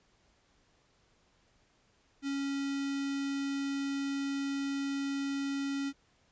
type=tone with notch filter; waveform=square; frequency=277.2 Hz; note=C#4; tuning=in tune; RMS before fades=-34 dBFS; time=2.22-5.93 s; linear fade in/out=50 ms; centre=880 Hz; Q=2; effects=pink hiss -69 dBFS RMS until 6.31 s + resampled to 16000 Hz